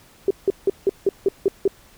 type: tone bursts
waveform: sine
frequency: 392 Hz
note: G4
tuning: in tune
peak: -13 dBFS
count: 8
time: 0.28-1.678 s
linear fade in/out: 2 ms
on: 26 ms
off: 170 ms
effects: pink hiss -51 dBFS RMS until 1.97 s